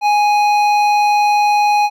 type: tone with hard clipping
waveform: triangle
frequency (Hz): 830.6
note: G#5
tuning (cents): 0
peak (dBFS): -12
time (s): 0.01-1.9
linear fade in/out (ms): 50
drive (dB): 14
effects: none